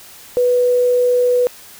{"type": "tone with quantisation", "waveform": "sine", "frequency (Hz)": 493, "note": "B4", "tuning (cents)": -3, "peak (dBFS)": -11, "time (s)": [0.37, 1.47], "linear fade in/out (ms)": 0, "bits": 6, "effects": ["white hiss -40 dBFS RMS until 1.79 s"]}